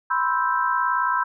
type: chord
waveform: sine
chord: C major seventh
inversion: third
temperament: equal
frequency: 987.8 / 1046.5 / 1318.5 / 1568 Hz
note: B5 / C6 / E6 / G6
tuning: 0 / 0 / 0 / 0 cents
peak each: -23 / -26 / -25 / -26 dBFS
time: 0.1-1.24 s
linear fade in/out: 10 ms
effects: none